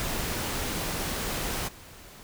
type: noise with level steps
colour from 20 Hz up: pink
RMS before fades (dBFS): -31 / -48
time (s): 0-2.23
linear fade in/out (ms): 0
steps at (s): 1.67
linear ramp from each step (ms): 20
effects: none